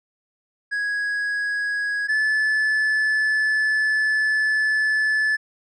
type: tone pair in turn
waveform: triangle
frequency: 1661.2 / 1734 Hz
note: G#6 / A6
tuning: 0 / -26 cents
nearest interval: minor second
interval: 74 cents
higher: second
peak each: -20 / -16 dBFS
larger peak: second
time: 0.71-2.08 / 2.08-5.37 s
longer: second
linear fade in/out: 20 ms
effects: resampled to 22050 Hz